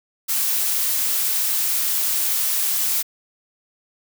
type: noise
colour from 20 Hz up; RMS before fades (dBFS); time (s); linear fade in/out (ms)
blue; -21; 0.28-3.03; 20
effects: none